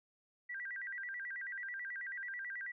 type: tone with vibrato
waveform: sine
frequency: 1760 Hz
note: A6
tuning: in tune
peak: -40 dBFS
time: 0.49-2.72 s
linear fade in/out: 10 ms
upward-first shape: square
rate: 9.2 Hz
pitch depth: 180 cents each way
effects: none